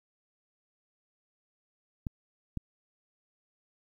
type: clicks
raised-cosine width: 5 ms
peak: -21 dBFS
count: 2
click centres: 2.068 / 2.573 s
effects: 10-bit